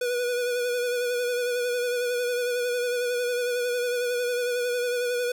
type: tone with vibrato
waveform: square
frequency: 488.8 Hz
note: B4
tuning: 18 cents flat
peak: -25 dBFS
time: 0.01-5.32 s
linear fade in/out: 5 ms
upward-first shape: sine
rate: 11 Hz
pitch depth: 30 cents each way
effects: none